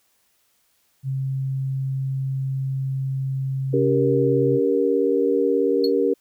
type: tone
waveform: sine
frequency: 134 Hz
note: C3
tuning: 42 cents sharp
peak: -22 dBFS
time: 1.03-4.6 s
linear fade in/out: 50 ms
type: chord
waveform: sine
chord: G diminished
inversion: second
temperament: just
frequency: 282.2 / 392 / 470.4 Hz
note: Db4 / G4 / Bb4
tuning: +31 / 0 / +16 cents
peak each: -23 / -21 / -20 dBFS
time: 3.73-6.14 s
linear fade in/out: 10 ms
type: tone with exponential decay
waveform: triangle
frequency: 4331 Hz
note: C#8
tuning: 41 cents flat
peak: -20 dBFS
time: 5.84-5.92 s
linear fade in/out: 2 ms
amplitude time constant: 16 ms
effects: white hiss -65 dBFS RMS until 6.2 s